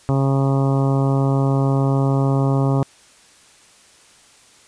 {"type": "harmonic tone", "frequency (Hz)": 136.4, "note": "C#3", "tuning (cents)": -28, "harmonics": [1, 2, 3, 4, 5, 6, 7, 8, 9], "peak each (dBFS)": [-16, -22, -26, -28, -30, -32, -33, -34, -35], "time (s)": [0.09, 2.83], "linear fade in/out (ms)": 0, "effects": ["white hiss -50 dBFS RMS until 4.67 s", "resampled to 22050 Hz"]}